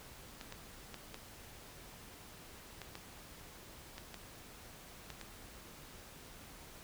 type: clicks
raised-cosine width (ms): 0.2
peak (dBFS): -28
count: 10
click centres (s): 0.412 / 0.524 / 0.943 / 1.144 / 2.817 / 2.954 / 3.981 / 4.143 / 5.103 / 5.213
effects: pink hiss -54 dBFS RMS until 6.83 s